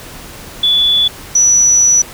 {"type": "tone pair in turn", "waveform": "sine", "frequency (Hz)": [3444, 5912], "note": ["A7", "F#8"], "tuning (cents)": [-38, -2], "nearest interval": "major sixth", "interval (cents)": 936, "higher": "second", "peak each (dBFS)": [-8, -6], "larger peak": "second", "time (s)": [[0.63, 1.08], [1.35, 2.02]], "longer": "second", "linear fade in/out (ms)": 5, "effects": ["pink hiss -32 dBFS RMS until 2.13 s"]}